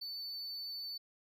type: tone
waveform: triangle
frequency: 4506 Hz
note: C#8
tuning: 28 cents sharp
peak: -39 dBFS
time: 0.01-0.98 s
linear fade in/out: 10 ms
effects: none